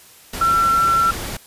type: tone in noise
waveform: sine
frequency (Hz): 1352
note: E6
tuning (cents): +43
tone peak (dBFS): -13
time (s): 0.41-1.11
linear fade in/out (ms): 5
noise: pink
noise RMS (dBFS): -28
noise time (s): 0.33-1.37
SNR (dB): +12
effects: white hiss -46 dBFS RMS until 1.46 s + resampled to 32000 Hz